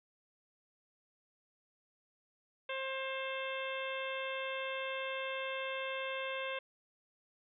harmonic tone with a mistuned harmonic, 531 Hz, C5, 25 cents sharp, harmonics 1 / 2 / 3 / 4 / 5 / 6 / 7, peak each -40 / -44 / -45 / -45 / -44 / -49 / -50 dBFS, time 2.69-6.59 s, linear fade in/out 5 ms, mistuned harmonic 7, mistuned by -82 cents, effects none

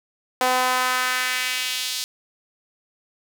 sawtooth tone with high-pass filter sweep, 253.8 Hz, B3, 47 cents sharp, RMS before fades -23 dBFS, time 0.41-2.04 s, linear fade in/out 0 ms, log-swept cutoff 680 to 4300 Hz, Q 1.6, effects none

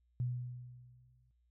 sine tone with exponential decay, 123.47 Hz, B2, in tune, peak -31 dBFS, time 0.2-1.31 s, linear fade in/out 0 ms, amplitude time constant 240 ms, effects noise-tail reverb RT60 0.2 s tail -25 dB re dry + added 60 Hz sine -70 dBFS peak until 1.5 s

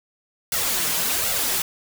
white noise with flanger, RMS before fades -23 dBFS, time 0.52-1.62 s, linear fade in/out 2 ms, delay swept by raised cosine 1.4 to 6.7 ms, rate 1.3 Hz, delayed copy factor +0.8, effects none

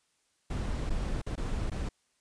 brown noise with dropouts, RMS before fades -32 dBFS, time 0.5-1.89 s, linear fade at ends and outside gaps 5 ms, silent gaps 0.897-0.902 / 1.217-1.264 / 1.356-1.376 / 1.7-1.716 s, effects white hiss -73 dBFS RMS until 2.2 s + resampled to 22050 Hz

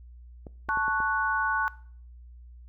clicks, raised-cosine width 2 ms, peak -28 dBFS, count 5, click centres 0.468 / 0.687 / 0.773 / 0.881 / 1.003 s
sine chord, F# minor, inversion first, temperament equal, 880 / 1108.7 / 1480 Hz, A5 / C#6 / F#6, 0 / 0 / 0 cents, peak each -30 / -29 / -27 dBFS, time 0.69-1.68 s, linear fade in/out 0 ms
effects noise-tail reverb RT60 0.5 s tail -20 dB re dry + added 60 Hz sine -45 dBFS peak until 2.68 s

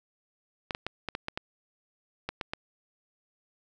clicks, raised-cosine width 0.3 ms, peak -16 dBFS, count 10, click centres 0.708 / 0.749 / 0.866 / 1.087 / 1.151 / 1.284 / 1.375 / 2.29 / 2.412 / 2.535 s, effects none

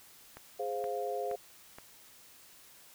click train, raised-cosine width 0.5 ms, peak -31 dBFS, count 4, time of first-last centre 0.37-1.785 s, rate 2.12 Hz
sine chord, F minor, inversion first, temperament equal, 415.3 / 523.3 / 698.5 Hz, Ab4 / C5 / F5, 0 / 0 / 0 cents, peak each -37 dBFS, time 0.59-1.36 s, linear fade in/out 10 ms
effects white hiss -57 dBFS RMS until 2.94 s

